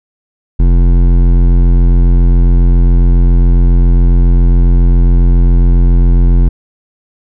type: tone with hard clipping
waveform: sine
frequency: 43.65 Hz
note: F1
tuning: in tune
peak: -6 dBFS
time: 0.59-6.49 s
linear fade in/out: 10 ms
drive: 13 dB
effects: none